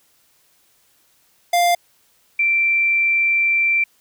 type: tone pair in turn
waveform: square / sine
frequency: 698.5 / 2349 Hz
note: F5 / D7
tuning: 0 / 0 cents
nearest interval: octave + major sixth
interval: 2100 cents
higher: second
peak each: -14 dBFS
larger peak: neither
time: 1.53-1.75 / 2.39-3.84 s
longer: second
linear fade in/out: 5 ms
effects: white hiss -59 dBFS RMS until 4 s